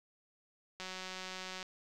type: click train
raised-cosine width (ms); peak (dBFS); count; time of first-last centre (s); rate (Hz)
0.2; -26; 155; 0.8-1.628; 186
effects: none